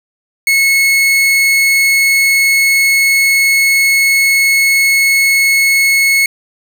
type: tone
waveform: 40% pulse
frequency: 2189 Hz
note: C#7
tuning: 22 cents flat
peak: -7 dBFS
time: 0.47-6.26 s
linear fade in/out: 2 ms
effects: none